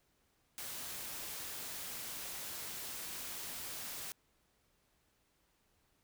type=noise; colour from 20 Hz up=white; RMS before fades=-44 dBFS; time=0.58-4.12 s; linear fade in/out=0 ms; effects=pink hiss -75 dBFS RMS until 6.03 s